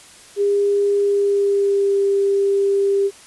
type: tone with pitch glide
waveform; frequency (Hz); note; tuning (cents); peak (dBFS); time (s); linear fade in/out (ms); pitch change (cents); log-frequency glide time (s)
sine; 404 to 396.8; G#4 to G4; -48 to +21; -14; 0.36-3.11; 50; -31; 0.99-1.99
effects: white hiss -44 dBFS RMS until 3.26 s + resampled to 24000 Hz